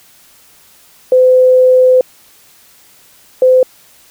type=tone pair in turn; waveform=sine; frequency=510 / 512.4 Hz; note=C5 / C5; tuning=-44 / -36 cents; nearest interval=unison; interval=8 cents; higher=second; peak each=-4 dBFS; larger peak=neither; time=1.12-2.01 / 3.42-3.63 s; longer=first; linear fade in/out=2 ms; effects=white hiss -45 dBFS RMS until 4.1 s